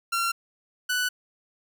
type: tone pair in turn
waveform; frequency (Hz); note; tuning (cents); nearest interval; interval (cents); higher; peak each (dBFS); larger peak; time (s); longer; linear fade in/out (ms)
sawtooth; 1369 / 1487.4; F6 / F#6; -35 / +9; minor second; 144; second; -20; neither; 0.12-0.32 / 0.89-1.09; neither; 10
effects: none